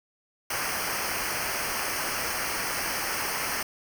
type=noise with comb filter; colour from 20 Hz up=pink; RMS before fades=-30 dBFS; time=0.5-3.63 s; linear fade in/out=5 ms; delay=0.27 ms; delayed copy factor=-0.85; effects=none